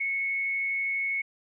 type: tone with frequency modulation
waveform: sine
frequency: 2200 Hz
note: C#7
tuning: 14 cents flat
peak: -26 dBFS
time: 0-1.22 s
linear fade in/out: 10 ms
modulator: 87.7 Hz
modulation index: 0.34
effects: none